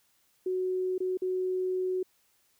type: tone with dropouts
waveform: sine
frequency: 370 Hz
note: F#4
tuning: in tune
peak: -27 dBFS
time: 0.46-2.03 s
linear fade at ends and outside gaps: 5 ms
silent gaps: 0.981-1.003 / 1.173-1.219 s
effects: white hiss -69 dBFS RMS until 2.59 s